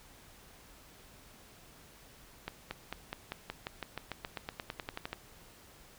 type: accelerating click train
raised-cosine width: 0.3 ms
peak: -21 dBFS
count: 20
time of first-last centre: 2.48-5.13 s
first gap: 230 ms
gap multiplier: 0.94
effects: pink hiss -57 dBFS RMS until 5.98 s